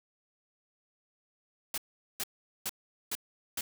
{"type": "noise bursts", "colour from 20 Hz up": "white", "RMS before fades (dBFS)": -34, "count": 5, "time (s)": [1.74, 3.61], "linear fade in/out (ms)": 2, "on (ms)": 38, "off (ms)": 420, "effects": []}